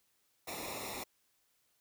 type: noise with comb filter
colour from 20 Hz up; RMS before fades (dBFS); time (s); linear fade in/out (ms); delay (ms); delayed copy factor
pink; -42; 0.47-1.04; 10; 0.64; -0.9
effects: white hiss -75 dBFS RMS until 1.8 s